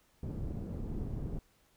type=low-pass noise; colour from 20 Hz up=pink; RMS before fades=-38 dBFS; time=0.23-1.39 s; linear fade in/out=2 ms; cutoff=300 Hz; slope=12 dB/octave; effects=pink hiss -69 dBFS RMS until 1.76 s